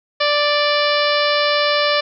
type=harmonic tone; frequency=587 Hz; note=D5; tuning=1 cent flat; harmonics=1 / 2 / 3 / 4 / 5 / 6 / 7 / 8 / 9; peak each=-18 / -21 / -23 / -24 / -25 / -26 / -26 / -27 / -28 dBFS; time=0.2-2.01 s; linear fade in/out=10 ms; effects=none